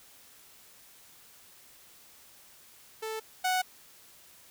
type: tone pair in turn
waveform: sawtooth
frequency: 440 / 740 Hz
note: A4 / F#5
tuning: 0 / 0 cents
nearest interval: major sixth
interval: 900 cents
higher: second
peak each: -30 / -22 dBFS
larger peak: second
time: 3.02-3.2 / 3.44-3.62 s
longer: neither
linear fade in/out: 10 ms
effects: white hiss -56 dBFS RMS until 4.5 s